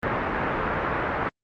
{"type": "low-pass noise", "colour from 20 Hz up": "white", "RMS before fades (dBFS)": -26, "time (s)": [0.03, 1.29], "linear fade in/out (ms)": 0, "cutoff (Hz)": 1700, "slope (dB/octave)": 24, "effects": ["Opus 24 kbps"]}